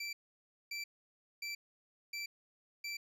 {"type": "tone bursts", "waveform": "25% pulse", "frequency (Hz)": 2337, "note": "D7", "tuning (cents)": -9, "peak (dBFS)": -35, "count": 5, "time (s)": [0, 2.97], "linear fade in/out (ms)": 5, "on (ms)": 130, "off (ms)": 580, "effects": ["low-pass 12000 Hz 12 dB/octave"]}